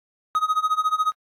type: tone with tremolo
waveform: triangle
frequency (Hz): 1258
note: D#6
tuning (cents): +19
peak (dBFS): -14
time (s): 0.35-1.12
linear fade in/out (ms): 0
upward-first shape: sine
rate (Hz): 14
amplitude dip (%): 90
effects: AAC 64 kbps